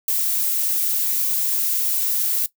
violet noise, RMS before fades -21 dBFS, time 0.08-2.46 s, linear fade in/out 2 ms, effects noise-tail reverb RT60 0.1 s tail -17 dB re dry

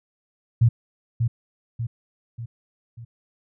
sine tone with echo, 116.54 Hz, A#2, in tune, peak -12 dBFS, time 0.61-0.69 s, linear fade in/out 10 ms, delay 590 ms, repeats 4, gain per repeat -6 dB, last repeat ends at 3.05 s, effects none

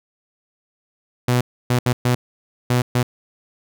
sawtooth tone bursts at uneven times, 123.47 Hz, B2, in tune, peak -11 dBFS, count 6, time 1.28-1.41 / 1.7-1.79 / 1.86-1.93 / 2.05-2.15 / 2.7-2.82 / 2.95-3.03 s, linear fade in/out 5 ms, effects none

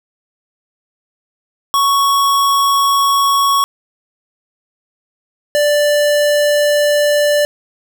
square tone pair in turn, 1112 / 587.9 Hz, C#6 / D5, +5 / +2 cents, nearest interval major seventh, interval 1103 cents, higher first, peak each -11 dBFS, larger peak neither, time 1.74-3.64 / 5.55-7.45 s, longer neither, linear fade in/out 0 ms, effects none

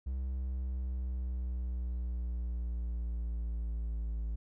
triangle linear sweep, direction down, 65.3 to 55 Hz, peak -31 dBFS, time 0.06-4.36 s, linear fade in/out 10 ms, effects none

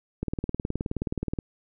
click train, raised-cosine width 3 ms, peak -15 dBFS, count 23, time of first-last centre 0.23-1.388 s, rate 19 Hz, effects none

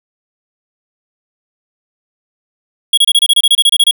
square tone bursts, 3322 Hz, G#7, in tune, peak -6 dBFS, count 14, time 2.93-3.911 s, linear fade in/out 5 ms, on 45 ms, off 27 ms, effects none

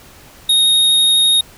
square tone with vibrato, 3729 Hz, A#7, in tune, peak -10 dBFS, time 0.49-1.41 s, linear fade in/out 5 ms, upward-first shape triangle, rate 12 Hz, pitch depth 9 cents each way, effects pink hiss -42 dBFS RMS until 1.57 s

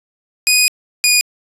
15% pulse tone pair in turn, 2484 / 2457 Hz, D#7 / D#7, -3 / -22 cents, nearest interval unison, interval 19 cents, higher first, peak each -3 dBFS, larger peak neither, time 0.47-0.68 / 1.04-1.21 s, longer first, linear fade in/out 0 ms, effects resampled to 32000 Hz

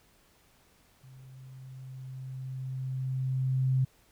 sine tone with level ramp, 130.81 Hz, C3, in tune, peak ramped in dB -49 to -22 dBFS, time 1.03-3.85 s, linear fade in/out 10 ms, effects pink hiss -64 dBFS RMS until 4.11 s

